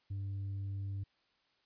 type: tone with tanh clipping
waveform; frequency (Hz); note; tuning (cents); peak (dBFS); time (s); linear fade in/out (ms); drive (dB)
sine; 98.5; G2; +9; -37; 0.1-1.04; 10; 2
effects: white hiss -74 dBFS RMS until 1.65 s + resampled to 11025 Hz